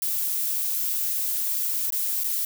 violet noise with dropouts, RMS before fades -26 dBFS, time 0.02-2.45 s, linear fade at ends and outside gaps 2 ms, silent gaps 1.904-1.923 / 2.237-2.242 s, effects none

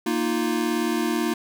square chord, Bb suspended fourth, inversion none, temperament equal, 233.1 / 311.1 / 349.2 Hz, Bb3 / Eb4 / F4, 0 / 0 / 0 cents, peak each -27 dBFS, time 0.06-1.34 s, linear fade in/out 5 ms, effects none

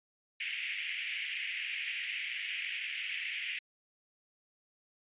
pink band-pass noise, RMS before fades -38 dBFS, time 0.4-3.59 s, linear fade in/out 5 ms, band 2000 to 3000 Hz, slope 48 dB/octave, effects resampled to 8000 Hz

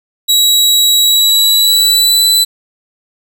sawtooth tone with pitch glide, 3880 to 3987 Hz, B7 to B7, -31 to +16 cents, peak -4 dBFS, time 0.28-2.45 s, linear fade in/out 20 ms, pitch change +47 cents, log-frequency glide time 1.01-2.3 s, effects none

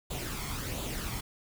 pink noise with flanger, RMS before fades -36 dBFS, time 0.1-1.21 s, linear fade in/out 10 ms, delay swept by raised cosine 0.27 to 0.93 ms, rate 1.4 Hz, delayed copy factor +0.55, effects none

